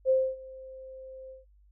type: tone with ADSR envelope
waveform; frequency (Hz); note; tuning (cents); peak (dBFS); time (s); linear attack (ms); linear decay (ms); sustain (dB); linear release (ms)
sine; 524; C5; +2; -19; 0.05-1.45; 46; 260; -23; 150
effects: noise-tail reverb RT60 0.1 s tail -17 dB re dry + added 50 Hz sine -57 dBFS peak until 1.71 s